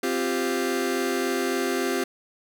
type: chord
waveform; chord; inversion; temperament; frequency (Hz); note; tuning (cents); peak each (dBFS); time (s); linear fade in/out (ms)
sawtooth; C suspended fourth; none; just; 261.6 / 348.8 / 392.4; C4 / F4 / G4; 0 / -2 / +2; -24 / -24 / -23; 0.03-2.04; 5
effects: none